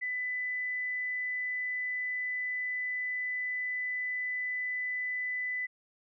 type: tone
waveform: sine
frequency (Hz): 1998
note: B6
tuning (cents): +20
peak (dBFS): -31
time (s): 0.01-5.67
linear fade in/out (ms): 20
effects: none